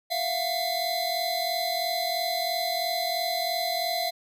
square tone cluster, 671 / 714 / 4070 Hz, E5 / F5 / C8, +31 / +38 / -49 cents, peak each -31 / -31 / -31 dBFS, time 0.1-4.11 s, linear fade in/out 20 ms, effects none

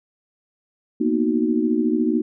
sine chord, B major seventh, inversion third, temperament equal, 233.1 / 246.9 / 311.1 / 370 Hz, A#3 / B3 / D#4 / F#4, 0 / 0 / 0 / 0 cents, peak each -22 / -24 / -21 / -25 dBFS, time 1-2.22 s, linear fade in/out 10 ms, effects none

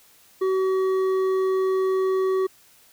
sine tone with hard clipping, 378.6 Hz, F#4, 40 cents sharp, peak -21 dBFS, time 0.41-2.47 s, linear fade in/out 10 ms, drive 7 dB, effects white hiss -55 dBFS RMS until 2.92 s

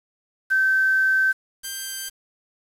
sine / 5% pulse tone pair in turn, 1545 / 1575.6 Hz, G6 / G6, -26 / +8 cents, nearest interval unison, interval 34 cents, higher second, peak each -16 / -18 dBFS, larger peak first, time 0.5-1.33 / 1.63-2.1 s, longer first, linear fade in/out 20 ms, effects resampled to 32000 Hz + 7-bit

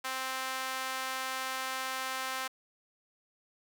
sawtooth tone with high-pass filter, 261.6 Hz, C4, in tune, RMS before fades -36 dBFS, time 0.04-2.48 s, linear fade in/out 10 ms, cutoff 1100 Hz, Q 1.1, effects none

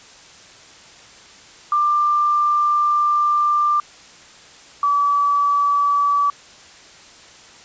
sine tone pair in turn, 1188 / 1148.9 Hz, D6 / D6, +20 / -38 cents, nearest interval minor second, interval 58 cents, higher first, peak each -14 dBFS, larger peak neither, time 1.72-3.8 / 4.83-6.3 s, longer first, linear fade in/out 2 ms, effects white hiss -44 dBFS RMS until 7.64 s + resampled to 16000 Hz

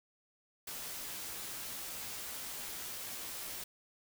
white noise with comb filter, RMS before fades -43 dBFS, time 0.67-3.64 s, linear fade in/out 5 ms, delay 14 ms, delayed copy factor -0.6, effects none

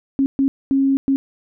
sine tone bursts at uneven times, 271.9 Hz, C#4, 33 cents flat, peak -13 dBFS, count 4, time 0.19-0.26 / 0.39-0.48 / 0.71-0.97 / 1.08-1.16 s, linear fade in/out 0 ms, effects none

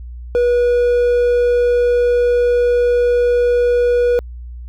triangle tone, 485 Hz, B4, 31 cents flat, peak -9 dBFS, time 0.35-4.19 s, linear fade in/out 0 ms, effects added 60 Hz sine -28 dBFS peak until 4.68 s

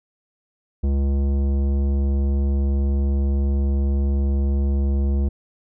sine tone with tanh clipping, 69.3 Hz, C#2, in tune, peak -19 dBFS, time 0.83-5.29 s, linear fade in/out 10 ms, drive 14 dB, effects none

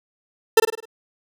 40% pulse tone with echo, 448.1 Hz, A4, 32 cents sharp, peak -8 dBFS, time 0.57-0.6 s, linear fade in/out 5 ms, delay 51 ms, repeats 5, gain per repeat -6 dB, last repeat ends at 0.855 s, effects none

